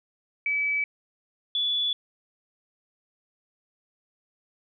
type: tone pair in turn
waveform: sine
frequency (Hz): 2294 / 3437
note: D7 / A7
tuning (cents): -41 / -41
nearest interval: perfect fifth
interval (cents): 700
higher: second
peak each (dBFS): -23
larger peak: neither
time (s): 0.46-0.84 / 1.55-1.93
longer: neither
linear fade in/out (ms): 2
effects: none

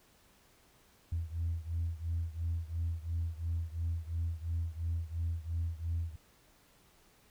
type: beating tone pair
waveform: sine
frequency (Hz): 82.41 / 85.31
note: E2 / F2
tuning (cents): 0 / -40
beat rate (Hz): 2.9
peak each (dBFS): -34 / -36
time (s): 1.12-6.16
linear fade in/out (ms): 5
effects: tanh soft clip ceiling -27 dBFS + pink hiss -65 dBFS RMS until 7.3 s

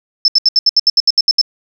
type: tone bursts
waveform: sine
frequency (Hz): 5274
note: E8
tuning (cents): 0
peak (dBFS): -6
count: 12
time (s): 0.25-1.414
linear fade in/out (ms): 2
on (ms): 31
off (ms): 72
effects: 7-bit

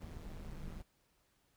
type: noise with amplitude modulation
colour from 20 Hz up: brown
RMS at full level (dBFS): -43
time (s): 0-0.83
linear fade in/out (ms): 20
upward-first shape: sine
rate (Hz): 159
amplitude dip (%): 75
effects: pink hiss -75 dBFS RMS until 1.56 s

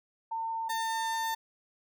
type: tone pair in turn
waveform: sine / 35% pulse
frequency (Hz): 904 / 900.5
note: A5 / A5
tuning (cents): +47 / +40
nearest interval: unison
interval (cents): 7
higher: first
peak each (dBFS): -31 / -28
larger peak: second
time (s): 0.31-0.69 / 0.69-1.35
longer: second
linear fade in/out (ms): 10
effects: none

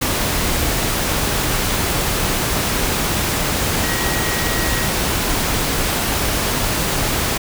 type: tone in noise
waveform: sine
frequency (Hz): 1900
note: A#6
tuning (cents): +33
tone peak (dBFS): -26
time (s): 3.83-4.87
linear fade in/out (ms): 10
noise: pink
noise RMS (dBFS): -19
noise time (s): 0.01-7.38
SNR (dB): -10
effects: none

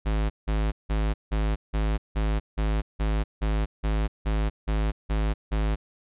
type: tone bursts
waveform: square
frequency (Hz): 53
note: G#1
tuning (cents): +36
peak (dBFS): -23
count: 14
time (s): 0.05-5.76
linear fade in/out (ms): 20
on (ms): 250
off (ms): 170
effects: resampled to 8000 Hz

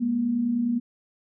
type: tone pair together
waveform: sine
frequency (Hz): 209.9 / 239.8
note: G#3 / A#3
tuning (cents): +19 / +49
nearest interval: major second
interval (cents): 230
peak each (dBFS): -31 / -22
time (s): 0-0.8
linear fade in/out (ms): 20
effects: none

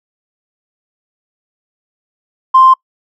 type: tone with tanh clipping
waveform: triangle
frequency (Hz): 1046.5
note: C6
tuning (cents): 0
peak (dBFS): -3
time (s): 2.54-2.74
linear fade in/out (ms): 10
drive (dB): 4
effects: noise-tail reverb RT60 0.1 s tail -26 dB re dry

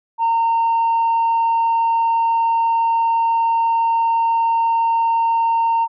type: tone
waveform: sine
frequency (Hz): 917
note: A#5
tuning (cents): -29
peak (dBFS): -12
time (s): 0.18-5.88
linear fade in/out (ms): 50
effects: tanh soft clip ceiling -12 dBFS

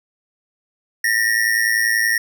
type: ring-modulated tone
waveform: square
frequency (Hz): 1857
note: A#6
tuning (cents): -7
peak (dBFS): -13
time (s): 1.04-2.18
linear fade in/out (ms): 5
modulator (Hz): 55.2
effects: none

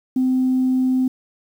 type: tone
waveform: sine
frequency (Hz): 257.5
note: C4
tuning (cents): -28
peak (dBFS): -14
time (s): 0.16-1.08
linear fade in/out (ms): 5
effects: tanh soft clip ceiling -11 dBFS + 8-bit

